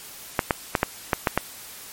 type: clicks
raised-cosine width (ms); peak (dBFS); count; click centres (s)
0.5; -3; 7; 0.392 / 0.508 / 0.752 / 0.831 / 1.132 / 1.272 / 1.376
effects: white hiss -41 dBFS RMS until 1.92 s + MP3 64 kbps